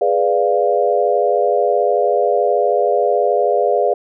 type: chord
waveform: sine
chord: G# diminished seventh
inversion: none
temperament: equal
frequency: 415.3 / 493.9 / 587.3 / 698.5 Hz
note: G#4 / B4 / D5 / F5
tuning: 0 / 0 / 0 / 0 cents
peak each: -18 dBFS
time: 0.01-3.94 s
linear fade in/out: 5 ms
effects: none